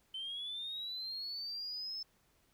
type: linear sweep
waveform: sine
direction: up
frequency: 3064 to 5274 Hz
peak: -38 dBFS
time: 0.14-2.03 s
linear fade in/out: 5 ms
effects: tanh soft clip ceiling -35 dBFS + pink hiss -72 dBFS RMS until 2.53 s